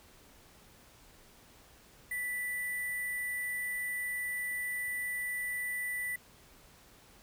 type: tone with sample-and-hold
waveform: sine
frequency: 1975.5 Hz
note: B6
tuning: in tune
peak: -33 dBFS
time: 2.11-6.16 s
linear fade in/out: 5 ms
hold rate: 11025 Hz
effects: pink hiss -59 dBFS RMS until 7.22 s